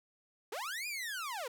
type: linear two-way sweep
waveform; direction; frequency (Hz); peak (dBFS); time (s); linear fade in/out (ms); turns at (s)
sawtooth; up then down; 363.9 to 2489 to 446.3; -34; 0.52-1.48; 5; 0.87
effects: none